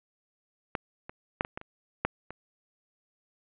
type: clicks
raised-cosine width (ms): 0.5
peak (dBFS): -14 / -25 / -10 / -20 / -21 / -29 / -10 / -25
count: 8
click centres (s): 0.752 / 1.095 / 1.409 / 1.449 / 1.575 / 1.614 / 2.05 / 2.306
effects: resampled to 8000 Hz + 8-bit